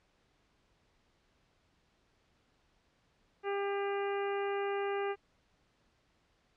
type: harmonic tone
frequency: 399.7 Hz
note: G4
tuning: 34 cents sharp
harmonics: 1 / 2 / 3 / 4 / 5 / 6 / 7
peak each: -33 / -39 / -43 / -45 / -47 / -49 / -50 dBFS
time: 3.43-5.16 s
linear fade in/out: 50 ms
effects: pink hiss -72 dBFS RMS until 6.56 s + low-pass 5000 Hz 12 dB/octave